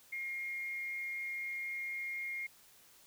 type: tone with frequency modulation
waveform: sine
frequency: 2138 Hz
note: C7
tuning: 37 cents sharp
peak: -37 dBFS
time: 0.12-2.47 s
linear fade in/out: 10 ms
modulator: 228 Hz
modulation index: 0.21
effects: white hiss -62 dBFS RMS until 3.06 s